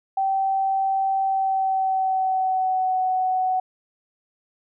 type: tone with pitch glide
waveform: sine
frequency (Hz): 774 to 745.5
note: G5 to F#5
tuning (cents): -22 to +13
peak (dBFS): -19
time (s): 0.17-3.6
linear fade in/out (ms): 5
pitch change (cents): -65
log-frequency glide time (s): 1.23-3.01
effects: none